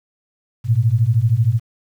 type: beating tone pair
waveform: sine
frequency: 107.2 / 120.2 Hz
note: A2 / B2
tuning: -45 / -46 cents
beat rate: 13 Hz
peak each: -16 / -15 dBFS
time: 0.64-1.6 s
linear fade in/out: 50 ms
effects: 8-bit